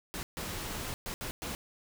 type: noise bursts at uneven times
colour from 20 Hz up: pink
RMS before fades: -38 dBFS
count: 5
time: 0.14-0.23 / 0.37-0.94 / 1.06-1.14 / 1.21-1.31 / 1.42-1.55 s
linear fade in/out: 0 ms
effects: none